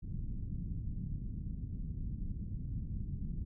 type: low-pass noise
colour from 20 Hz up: pink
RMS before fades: -39 dBFS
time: 0.02-3.45 s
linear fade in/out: 20 ms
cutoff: 200 Hz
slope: 24 dB/octave
effects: none